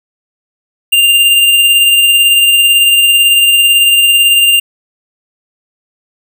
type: tone with tremolo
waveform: square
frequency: 2794 Hz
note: F7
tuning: in tune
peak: -4 dBFS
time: 0.92-4.6 s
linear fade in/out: 10 ms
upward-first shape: triangle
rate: 18 Hz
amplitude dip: 35%
effects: none